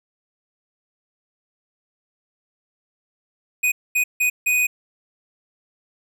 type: tone bursts at uneven times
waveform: square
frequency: 2489 Hz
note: D#7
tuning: in tune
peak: -17 dBFS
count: 4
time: 3.63-3.72 / 3.95-4.04 / 4.2-4.3 / 4.46-4.67 s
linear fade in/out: 10 ms
effects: none